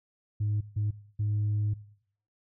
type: tone bursts at uneven times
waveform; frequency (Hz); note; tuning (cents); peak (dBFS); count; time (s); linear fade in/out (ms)
sine; 104.8; G#2; +16; -24; 3; 0.4-0.61 / 0.76-0.91 / 1.19-1.74; 10
effects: noise-tail reverb RT60 0.6 s tail -18 dB re dry + tanh soft clip ceiling -23 dBFS